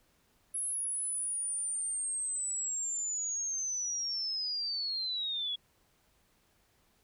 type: linear sweep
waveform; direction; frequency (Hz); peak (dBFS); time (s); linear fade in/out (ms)
sine; down; 10820 to 3330; -32; 0.54-5.56; 10
effects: pink hiss -70 dBFS RMS until 7.03 s